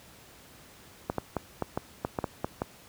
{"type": "clicks", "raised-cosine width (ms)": 1, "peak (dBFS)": -14, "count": 10, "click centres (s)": [1.099, 1.183, 1.367, 1.623, 1.775, 2.049, 2.188, 2.242, 2.445, 2.619], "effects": ["pink hiss -53 dBFS RMS until 2.88 s", "high-pass 60 Hz 12 dB/octave"]}